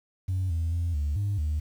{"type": "tone with pitch steps", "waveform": "sine", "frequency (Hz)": [93.2, 82.4, 85.4, 73.2, 101.2, 75.9], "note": ["F#2", "E2", "F2", "D2", "G#2", "D#2"], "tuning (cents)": [13, 0, -38, -5, -44, -42], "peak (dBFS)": -23, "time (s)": [0.28, 1.6], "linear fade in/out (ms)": 10, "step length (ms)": 220, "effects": ["tanh soft clip ceiling -22 dBFS", "9-bit"]}